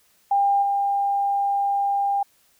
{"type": "tone with level steps", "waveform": "sine", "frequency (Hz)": 800, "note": "G5", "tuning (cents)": 35, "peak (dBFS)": [-16, -19], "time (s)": [0.31, 2.23], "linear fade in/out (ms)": 5, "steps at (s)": 0.62, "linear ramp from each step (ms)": 10, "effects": ["white hiss -61 dBFS RMS until 2.59 s"]}